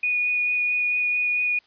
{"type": "tone with vibrato", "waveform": "sine", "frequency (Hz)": 2462, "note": "D#7", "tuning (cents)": -19, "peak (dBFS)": -20, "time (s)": [0.03, 1.59], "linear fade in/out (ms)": 5, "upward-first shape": "sine", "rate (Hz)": 4.5, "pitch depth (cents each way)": 8, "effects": ["white hiss -59 dBFS RMS until 1.66 s", "resampled to 11025 Hz"]}